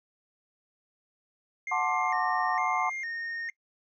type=tone with vibrato; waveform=triangle; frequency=1975.5 Hz; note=B6; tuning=in tune; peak=-31 dBFS; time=1.67-3.5 s; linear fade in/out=2 ms; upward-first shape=square; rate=1.1 Hz; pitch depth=120 cents each way
type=chord; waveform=sine; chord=D dominant seventh; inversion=first; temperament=just; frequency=734.2 / 881 / 1057.2 / 1174.7 Hz; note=F#5 / A5 / C6 / D6; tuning=-14 / +2 / +18 / 0 cents; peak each=-30 / -32 / -31 / -32 dBFS; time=1.71-2.9 s; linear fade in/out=10 ms
effects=noise-tail reverb RT60 0.1 s tail -23 dB re dry + resampled to 16000 Hz